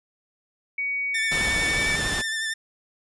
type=tone with pitch glide; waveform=sine; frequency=2250 to 2280 Hz; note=C#7 to C#7; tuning=+25 to +48 cents; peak=-24 dBFS; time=0.78-1.96 s; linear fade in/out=5 ms; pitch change=+23 cents; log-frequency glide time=1.73-1.82 s
type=tone with vibrato; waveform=sawtooth; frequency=1780 Hz; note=A6; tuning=20 cents sharp; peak=-22 dBFS; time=1.14-2.54 s; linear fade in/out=10 ms; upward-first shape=sine; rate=11 Hz; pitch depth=28 cents each way
type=noise; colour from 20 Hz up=pink; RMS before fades=-29 dBFS; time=1.31-2.22 s; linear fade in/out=10 ms
effects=resampled to 24000 Hz